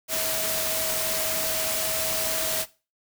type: tone in noise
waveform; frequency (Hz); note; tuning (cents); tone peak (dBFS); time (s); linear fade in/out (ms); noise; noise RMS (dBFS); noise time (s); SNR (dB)
sine; 641; E5; -49; -33; 0.08-2.66; 50; white; -27; 0.08-2.66; -9
effects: noise-tail reverb RT60 0.3 s tail -17 dB re dry